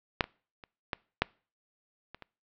clicks, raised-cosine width 0.3 ms, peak -7 / -22 / -30 / -14 / -7 / -27 / -28 dBFS, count 7, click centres 0.208 / 0.241 / 0.638 / 0.932 / 1.22 / 2.146 / 2.223 s, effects noise-tail reverb RT60 0.4 s tail -25 dB re dry + low-pass 4000 Hz 12 dB/octave

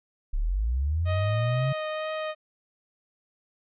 sine linear sweep, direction up, 31.19 to 138.59 Hz, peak -23 dBFS, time 0.33-1.73 s, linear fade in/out 10 ms
sawtooth tone with vibrato, 622.3 Hz, D#5, in tune, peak -25 dBFS, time 1.05-2.35 s, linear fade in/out 50 ms, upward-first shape triangle, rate 2.1 Hz, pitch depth 12 cents each way
effects resampled to 8000 Hz

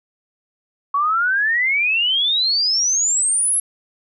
sine exponential sweep, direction up, 1108.7 to 11175 Hz, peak -15 dBFS, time 0.94-3.6 s, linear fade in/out 5 ms, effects none

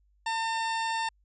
harmonic tone, 903 Hz, A5, 45 cents sharp, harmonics 1 / 2 / 3 / 4 / 5 / 6 / 8 / 9, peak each -29 / -35 / -39 / -41 / -43 / -45 / -47 / -48 dBFS, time 0.26-1.09 s, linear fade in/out 5 ms, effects added 50 Hz sine -63 dBFS peak until 1.24 s

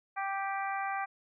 harmonic tone, 392 Hz, G4, in tune, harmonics 2 / 3 / 4 / 5 / 6, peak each -34 / -38 / -40 / -42 / -44 dBFS, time 0.16-1.06 s, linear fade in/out 20 ms, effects none

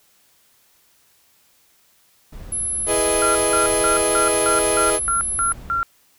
brown noise, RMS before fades -36 dBFS, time 2.32-5.83 s, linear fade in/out 10 ms
sine tone, 10980 Hz, F9, 31 cents flat, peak -21 dBFS, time 2.52-5.53 s, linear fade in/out 5 ms
35% pulse chord, E major seventh, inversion none, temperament equal, 329.6 / 415.3 / 493.9 / 622.3 Hz, E4 / G#4 / B4 / D#5, 0 / 0 / 0 / 0 cents, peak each -25 / -21 / -23 / -21 dBFS, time 2.86-5 s, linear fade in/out 50 ms
sine tone bursts, 1373 Hz, F6, 30 cents flat, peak -18 dBFS, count 9, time 3.22-5.83 s, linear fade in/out 0 ms, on 130 ms, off 180 ms
effects white hiss -58 dBFS RMS until 6.18 s

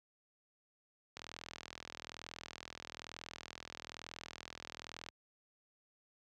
click train, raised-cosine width 0.2 ms, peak -27 dBFS, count 162, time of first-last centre 1.17-5.087 s, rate 41.1 Hz, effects high-pass 60 Hz 12 dB/octave

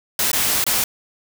white noise with dropouts, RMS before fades -19 dBFS, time 0.19-0.84 s, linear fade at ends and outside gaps 2 ms, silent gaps 0.316-0.331 / 0.641-0.665 s, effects none

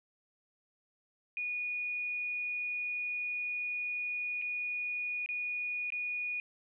sine tone with dropouts, 2457 Hz, D#7, 22 cents flat, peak -33 dBFS, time 1.37-6.4 s, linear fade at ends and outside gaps 1 ms, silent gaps 4.416-4.421 / 5.261-5.289 / 5.903-5.922 s, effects none

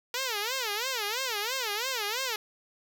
5% pulse tone with vibrato, 466.2 Hz, A#4, in tune, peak -18 dBFS, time 0.14-2.36 s, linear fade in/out 2 ms, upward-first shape sine, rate 3 Hz, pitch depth 240 cents each way, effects none

